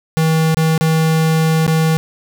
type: tone with dropouts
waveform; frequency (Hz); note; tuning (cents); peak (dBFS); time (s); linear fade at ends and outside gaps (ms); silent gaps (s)
square; 160; D#3; +49; -12; 0.17-1.97; 0; 0.545-0.57 / 0.778-0.81 / 1.666-1.678
effects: 9-bit